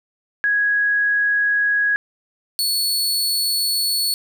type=tone pair in turn; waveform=sine / sawtooth; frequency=1661.2 / 4413 Hz; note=G#6 / C#8; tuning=0 / -9 cents; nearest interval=octave + perfect fourth; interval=1691 cents; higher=second; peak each=-15 dBFS; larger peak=neither; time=0.44-1.96 / 2.59-4.14 s; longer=second; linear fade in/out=0 ms; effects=none